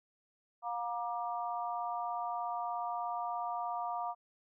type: harmonic tone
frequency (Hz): 236.8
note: A#3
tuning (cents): +27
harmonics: 3 / 4 / 5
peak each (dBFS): -37 / -39 / -41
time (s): 0.62-4.15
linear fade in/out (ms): 50
effects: none